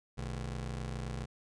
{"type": "ring-modulated tone", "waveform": "30% pulse", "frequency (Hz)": 91.6, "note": "F#2", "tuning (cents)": -17, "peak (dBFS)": -31, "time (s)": [0.17, 1.26], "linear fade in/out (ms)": 20, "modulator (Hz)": 32.1, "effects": ["resampled to 22050 Hz"]}